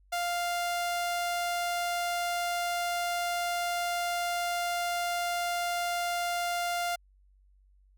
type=tone; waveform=sawtooth; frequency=698.5 Hz; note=F5; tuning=in tune; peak=-25 dBFS; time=0.12-6.96 s; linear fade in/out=10 ms; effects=added 48 Hz sine -59 dBFS peak until 7.97 s